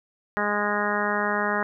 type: harmonic tone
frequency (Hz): 206.9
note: G#3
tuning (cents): -6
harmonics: 1 / 2 / 3 / 4 / 5 / 6 / 7 / 8 / 9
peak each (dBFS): -31 / -31 / -31 / -31 / -31 / -31 / -31 / -31 / -31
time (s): 0.37-1.63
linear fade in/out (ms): 0
effects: none